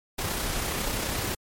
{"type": "noise with amplitude modulation", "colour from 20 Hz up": "pink", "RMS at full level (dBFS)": -28, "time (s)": [0.18, 1.35], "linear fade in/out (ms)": 10, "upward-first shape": "sine", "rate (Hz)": 32, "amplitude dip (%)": 30, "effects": ["MP3 64 kbps"]}